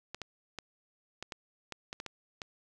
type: clicks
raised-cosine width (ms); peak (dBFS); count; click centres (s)
0.2; -22; 10; 0.146 / 0.217 / 0.587 / 1.226 / 1.322 / 1.723 / 1.929 / 2.001 / 2.063 / 2.418
effects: none